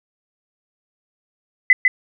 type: tone with echo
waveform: sine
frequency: 2017 Hz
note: B6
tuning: 36 cents sharp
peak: -6 dBFS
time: 1.7-1.73 s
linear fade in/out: 2 ms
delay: 150 ms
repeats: 1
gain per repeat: -4 dB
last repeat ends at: 1.88 s
effects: none